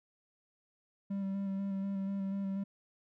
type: tone with vibrato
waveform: triangle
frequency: 195.7 Hz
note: G3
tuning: 3 cents flat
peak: -31 dBFS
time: 1.1-2.64 s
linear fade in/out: 10 ms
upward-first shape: square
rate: 4.1 Hz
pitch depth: 17 cents each way
effects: none